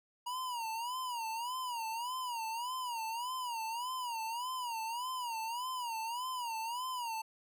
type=tone with vibrato; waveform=square; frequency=956 Hz; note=A#5; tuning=43 cents sharp; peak=-37 dBFS; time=0.26-7.22 s; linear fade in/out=10 ms; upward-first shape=sine; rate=1.7 Hz; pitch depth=130 cents each way; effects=none